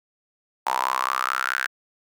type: tone with high-pass filter sweep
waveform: sawtooth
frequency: 64.6 Hz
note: C2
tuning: 21 cents flat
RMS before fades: -25 dBFS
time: 0.66-1.67 s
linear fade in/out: 10 ms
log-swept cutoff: 890 to 1600 Hz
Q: 7.1
effects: none